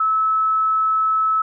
sine tone, 1300 Hz, E6, 24 cents flat, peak -15 dBFS, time 0-1.42 s, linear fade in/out 5 ms, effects none

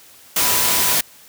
sine tone in noise, 987.8 Hz, B5, in tune, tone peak -28 dBFS, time 0.4-0.96 s, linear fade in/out 5 ms, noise white, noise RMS -17 dBFS, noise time 0.36-1.01 s, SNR -14 dB, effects white hiss -46 dBFS RMS until 1.28 s + high-pass 60 Hz 12 dB/octave

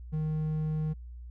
triangle tone, 155.2 Hz, D#3, 4 cents flat, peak -26 dBFS, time 0.12-0.94 s, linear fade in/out 20 ms, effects added 60 Hz sine -41 dBFS peak until 1.3 s

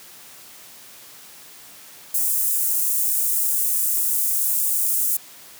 white high-pass noise, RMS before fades -21 dBFS, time 2.14-5.17 s, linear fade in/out 5 ms, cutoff 8000 Hz, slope 24 dB/octave, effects white hiss -44 dBFS RMS until 5.59 s + high-pass 100 Hz 12 dB/octave

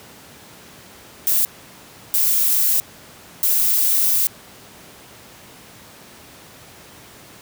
violet noise bursts at uneven times, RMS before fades -17 dBFS, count 3, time 1.27-1.45 / 2.14-2.8 / 3.43-4.27 s, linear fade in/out 0 ms, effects pink hiss -43 dBFS RMS until 7.41 s + high-pass 100 Hz 12 dB/octave

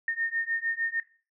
sine beating tone pair, 1827 / 1833.6 Hz, A#6 / A#6, -35 / -29 cents, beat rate 6.6 Hz, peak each -30 dBFS, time 0.08-1 s, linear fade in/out 2 ms, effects noise-tail reverb RT60 0.4 s tail -17 dB re dry

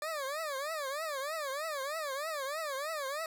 20% pulse tone with vibrato, 587.3 Hz, D5, in tune, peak -30 dBFS, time 0.02-3.26 s, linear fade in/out 2 ms, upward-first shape triangle, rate 3.2 Hz, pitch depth 210 cents each way, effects none

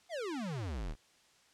square exponential sweep, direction down, 740 to 31.81 Hz, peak -37 dBFS, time 0.09-0.96 s, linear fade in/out 50 ms, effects white hiss -66 dBFS RMS until 1.53 s + low-pass 7000 Hz 12 dB/octave

